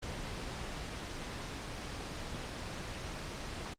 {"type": "noise", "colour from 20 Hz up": "pink", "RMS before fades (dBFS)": -40, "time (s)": [0.02, 3.74], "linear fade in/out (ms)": 10, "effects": ["low-pass 6000 Hz 12 dB/octave", "Opus 24 kbps"]}